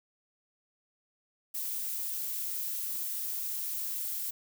violet noise, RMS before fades -35 dBFS, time 1.54-4.31 s, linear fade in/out 10 ms, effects none

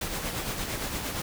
pink noise with tremolo, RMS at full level -31 dBFS, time 0.01-1.22 s, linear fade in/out 5 ms, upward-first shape sine, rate 8.7 Hz, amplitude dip 40%, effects none

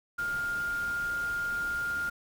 sine tone in noise, 1409 Hz, F6, 15 cents sharp, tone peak -29 dBFS, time 0.18-2.1 s, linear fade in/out 10 ms, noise pink, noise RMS -45 dBFS, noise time 0.18-2.1 s, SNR +13 dB, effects none

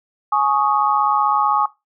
sine chord, Ab suspended fourth, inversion none, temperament equal with one note detuned, 839.8 / 1108.7 / 1244.5 Hz, Ab5 / Db6 / Eb6, +19 / 0 / 0 cents, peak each -18 / -18 / -20 dBFS, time 0.32-1.66 s, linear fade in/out 5 ms, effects noise-tail reverb RT60 0.2 s tail -17 dB re dry

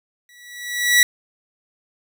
sawtooth tone with exponential growth, 1943 Hz, B6, 29 cents flat, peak -5 dBFS, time 0.29-1.03 s, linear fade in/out 1 ms, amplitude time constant 160 ms, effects none

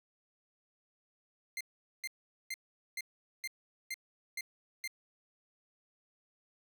sawtooth tone bursts, 2093 Hz, C7, in tune, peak -33 dBFS, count 8, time 1.57-4.876 s, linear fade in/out 2 ms, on 37 ms, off 430 ms, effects none

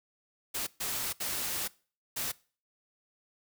white noise bursts at uneven times, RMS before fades -34 dBFS, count 4, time 0.54-0.67 / 0.8-1.13 / 1.2-1.68 / 2.16-2.32 s, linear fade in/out 10 ms, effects noise-tail reverb RT60 0.4 s tail -22 dB re dry

